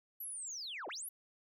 sine linear two-way sweep, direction down then up, 12000 to 297.9 to 12000 Hz, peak -40 dBFS, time 0.2-1.09 s, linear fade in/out 5 ms, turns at 0.88 s, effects tanh soft clip ceiling -37 dBFS

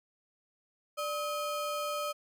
square ring-modulated tone, 932.3 Hz, A#5, in tune, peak -30 dBFS, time 0.97-2.13 s, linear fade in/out 20 ms, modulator 343 Hz, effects none

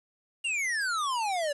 square exponential sweep, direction down, 2859 to 562 Hz, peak -28 dBFS, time 0.44-1.53 s, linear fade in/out 10 ms, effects resampled to 24000 Hz + 9-bit

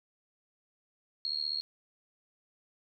sine tone with amplitude modulation, 4279 Hz, C8, 38 cents sharp, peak -27 dBFS, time 1.25-1.61 s, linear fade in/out 0 ms, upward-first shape sine, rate 75.1 Hz, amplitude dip 100%, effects none

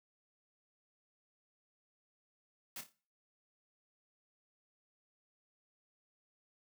white noise with echo, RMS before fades -45 dBFS, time 2.76-2.81 s, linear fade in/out 2 ms, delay 28 ms, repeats 4, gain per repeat -8 dB, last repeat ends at 2.922 s, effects noise-tail reverb RT60 0.4 s tail -19 dB re dry + high-pass 100 Hz 12 dB/octave

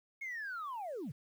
sine linear sweep, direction down, 2200 to 108.7 Hz, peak -37 dBFS, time 0.21-1.12 s, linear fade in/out 10 ms, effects tanh soft clip ceiling -36 dBFS + 11-bit

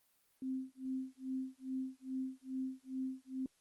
sine tone with tremolo, 261.6 Hz, C4, in tune, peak -35 dBFS, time 0.42-3.46 s, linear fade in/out 2 ms, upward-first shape sine, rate 2.4 Hz, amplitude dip 100%, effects white hiss -74 dBFS RMS until 3.6 s + Opus 32 kbps

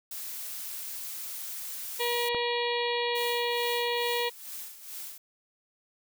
blue noise, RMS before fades -38 dBFS, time 0.11-2.29 s, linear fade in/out 5 ms
harmonic tone, 478.5 Hz, A#4, 45 cents sharp, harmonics 1 / 2 / 4 / 5 / 6 / 7 / 8 / 9, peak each -30 / -33 / -36 / -37 / -38 / -38 / -39 / -40 dBFS, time 1.99-4.3 s, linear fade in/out 20 ms
click, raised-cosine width 1 ms, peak -21 dBFS, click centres 2.347 s
blue noise with tremolo, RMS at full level -39 dBFS, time 3.15-5.18 s, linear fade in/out 5 ms, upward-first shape sine, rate 2.3 Hz, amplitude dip 70%
effects none

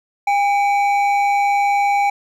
triangle tone pair together, 808 / 2285 Hz, G#5 / D7, -48 / -48 cents, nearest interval octave + tritone, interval 1800 cents, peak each -12 / -22 dBFS, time 0.27-2.1 s, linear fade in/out 5 ms, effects none

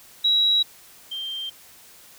sine tone pair in turn, 3874 / 3160 Hz, B7 / G7, -34 / +13 cents, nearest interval major third, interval 353 cents, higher first, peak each -16 / -28 dBFS, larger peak first, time 0.24-0.63 / 1.11-1.5 s, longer neither, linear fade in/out 10 ms, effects white hiss -49 dBFS RMS until 2.18 s

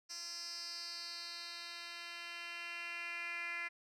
10% pulse tone with band-pass filter sweep, 343.1 Hz, F4, 31 cents flat, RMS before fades -45 dBFS, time 0.09-3.69 s, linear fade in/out 20 ms, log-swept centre 5700 to 2200 Hz, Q 4.4, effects none

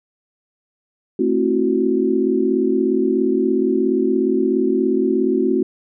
sine chord, F# half-diminished seventh, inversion first, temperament just, 222 / 266.4 / 333 / 370 Hz, A3 / C4 / E4 / F#4, +16 / +31 / +18 / 0 cents, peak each -22 / -20 / -22 / -18 dBFS, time 1.19-5.63 s, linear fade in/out 5 ms, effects none

